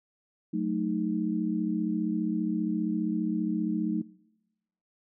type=chord; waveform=sine; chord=D# diminished; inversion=first; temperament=equal; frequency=185 / 220 / 311.1 Hz; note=F#3 / A3 / D#4; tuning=0 / 0 / 0 cents; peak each=-31 dBFS; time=0.53-4.02 s; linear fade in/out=10 ms; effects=noise-tail reverb RT60 1.0 s tail -23 dB re dry